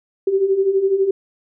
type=beating tone pair; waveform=sine; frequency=378.6 / 390.6 Hz; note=F#4 / G4; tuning=+40 / -6 cents; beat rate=12 Hz; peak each=-21 / -15 dBFS; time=0.27-1.11 s; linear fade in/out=5 ms; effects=none